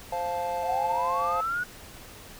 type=chord; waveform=triangle; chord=F major; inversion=second; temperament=just; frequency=523.8 / 698.5 / 873.1 Hz; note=C5 / F5 / A5; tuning=+2 / 0 / -14 cents; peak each=-31 / -30 / -29 dBFS; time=0.12-1.41 s; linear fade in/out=5 ms
type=linear sweep; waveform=sine; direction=up; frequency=673 to 1479 Hz; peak=-26 dBFS; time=0.63-1.64 s; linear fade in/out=10 ms
effects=pink hiss -46 dBFS RMS until 2.39 s